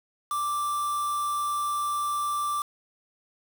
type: tone with quantisation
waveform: triangle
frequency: 1174.7 Hz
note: D6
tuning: in tune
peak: -24 dBFS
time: 0.31-2.62 s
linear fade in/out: 2 ms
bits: 6
effects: none